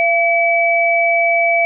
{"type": "tone pair together", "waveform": "sine", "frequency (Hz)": [680, 2291], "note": ["F5", "D7"], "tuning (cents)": [-46, -44], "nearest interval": "octave + major sixth", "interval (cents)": 2102, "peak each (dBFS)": -14, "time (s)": [0, 1.65], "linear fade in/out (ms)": 0, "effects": []}